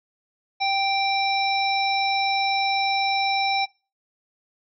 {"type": "harmonic tone with a mistuned harmonic", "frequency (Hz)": 784, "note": "G5", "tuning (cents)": 0, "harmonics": [1, 3, 5, 7], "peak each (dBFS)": [-22, -27, -29, -30], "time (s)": [0.6, 3.66], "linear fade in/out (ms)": 20, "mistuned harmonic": 7, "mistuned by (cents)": -35, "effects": ["noise-tail reverb RT60 0.3 s tail -21 dB re dry"]}